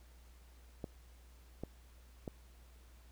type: clicks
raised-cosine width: 2 ms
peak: -27 dBFS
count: 3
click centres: 0.842 / 1.636 / 2.278 s
effects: added 60 Hz sine -57 dBFS peak until 3.11 s + pink hiss -67 dBFS RMS until 3.11 s